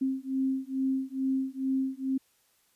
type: beating tone pair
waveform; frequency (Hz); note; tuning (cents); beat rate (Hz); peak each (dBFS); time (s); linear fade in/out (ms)
sine; 264.3 / 266.6; C4 / C4; +18 / +33; 2.3; -30; 0.01-2.18; 10
effects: white hiss -68 dBFS RMS until 2.75 s + resampled to 32000 Hz